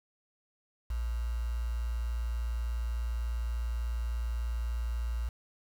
sine tone with quantisation, 58.27 Hz, A#1, in tune, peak -30 dBFS, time 0.9-5.29 s, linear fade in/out 5 ms, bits 8, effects none

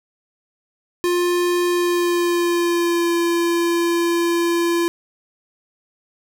square tone with pitch glide, 352.4 to 341.2 Hz, F4 to F4, +16 to -40 cents, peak -17 dBFS, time 1.04-4.88 s, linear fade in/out 0 ms, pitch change -56 cents, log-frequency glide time 1.67-3.13 s, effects none

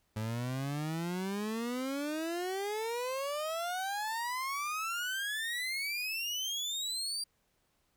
30% pulse exponential sweep, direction up, 106.3 to 4764 Hz, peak -31 dBFS, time 0.16-7.24 s, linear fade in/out 5 ms, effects pink hiss -75 dBFS RMS until 7.96 s

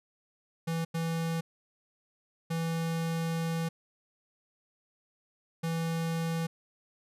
square tone bursts at uneven times, 164.81 Hz, E3, in tune, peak -30 dBFS, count 4, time 0.67-0.85 / 0.94-1.41 / 2.5-3.69 / 5.63-6.47 s, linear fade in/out 10 ms, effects resampled to 32000 Hz

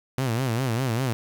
sawtooth tone with vibrato, 122.7 Hz, B2, 11 cents flat, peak -19 dBFS, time 0.18-1.13 s, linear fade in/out 0 ms, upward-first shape sine, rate 5 Hz, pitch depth 170 cents each way, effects 8-bit

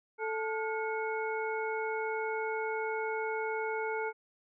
harmonic tone with a mistuned harmonic, 439.3 Hz, A4, 3 cents flat, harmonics 1 / 2 / 3 / 5, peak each -34 / -37 / -39 / -41 dBFS, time 0.18-4.13 s, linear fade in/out 50 ms, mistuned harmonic 3, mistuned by +140 cents, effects none

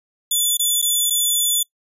10% pulse tone with dropouts, 3476 Hz, A7, 22 cents flat, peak -8 dBFS, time 0.31-1.63 s, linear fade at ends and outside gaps 5 ms, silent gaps 0.571-0.594 / 0.817-0.824 / 1.1-1.105 s, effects noise-tail reverb RT60 0.1 s tail -24 dB re dry + resampled to 32000 Hz

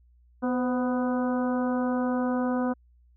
harmonic tone with a mistuned harmonic, 248.7 Hz, B3, 12 cents sharp, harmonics 1 / 2 / 3 / 4 / 5 / 6, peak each -25 / -31 / -35 / -37 / -39 / -41 dBFS, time 0.42-2.74 s, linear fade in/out 20 ms, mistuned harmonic 2, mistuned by +46 cents, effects added 60 Hz sine -56 dBFS peak until 3.16 s

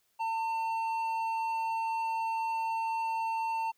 sine tone with hard clipping, 901 Hz, A5, 41 cents sharp, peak -31 dBFS, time 0.19-3.72 s, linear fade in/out 20 ms, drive 6 dB, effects white hiss -73 dBFS RMS until 3.77 s

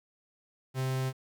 45% pulse tone, 131 Hz, C3, 2 cents sharp, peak -29 dBFS, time 0.74-1.13 s, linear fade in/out 50 ms, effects 10-bit

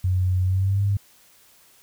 sine tone with pitch glide, 92 to 100.33 Hz, F#2 to G2, -9 to +41 cents, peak -18 dBFS, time 0.04-0.97 s, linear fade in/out 5 ms, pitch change +150 cents, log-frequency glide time 0.44-0.83 s, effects white hiss -55 dBFS RMS until 1.82 s

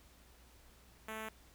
5% pulse tone with notch filter, 219.2 Hz, A3, 6 cents flat, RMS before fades -44 dBFS, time 1.08-1.29 s, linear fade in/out 5 ms, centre 5200 Hz, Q 0.95, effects added 60 Hz sine -63 dBFS peak until 1.54 s + pink hiss -64 dBFS RMS until 1.54 s

